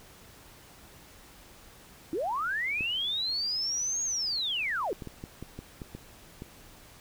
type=linear two-way sweep; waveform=sine; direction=up then down; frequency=290.9 to 6645 to 324.6 Hz; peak=-28 dBFS; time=2.13-4.93 s; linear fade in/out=0 ms; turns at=4.03 s
type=clicks; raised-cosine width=3 ms; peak=-26 dBFS; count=9; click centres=2.808 / 5.022 / 5.073 / 5.239 / 5.426 / 5.59 / 5.818 / 5.95 / 6.421 s
effects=pink hiss -53 dBFS RMS until 7 s